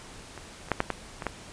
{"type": "clicks", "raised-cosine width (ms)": 0.5, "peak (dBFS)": [-25, -28, -8, -8, -12, -19, -12], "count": 7, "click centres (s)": [0.377, 0.686, 0.717, 0.804, 0.903, 1.222, 1.267], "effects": ["pink hiss -46 dBFS RMS until 1.52 s", "resampled to 22050 Hz"]}